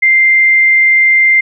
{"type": "tone", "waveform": "sine", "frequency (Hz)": 2093, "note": "C7", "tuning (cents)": 0, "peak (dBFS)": -5, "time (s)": [0.02, 1.41], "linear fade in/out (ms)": 10, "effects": []}